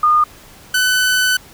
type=tone pair in turn; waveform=sine / sawtooth; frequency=1221 / 1503.6 Hz; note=D#6 / F#6; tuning=-33 / +27 cents; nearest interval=major third; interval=360 cents; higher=second; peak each=-9 dBFS; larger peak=neither; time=0.03-0.24 / 0.74-1.37 s; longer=second; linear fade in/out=5 ms; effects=pink hiss -42 dBFS RMS until 1.53 s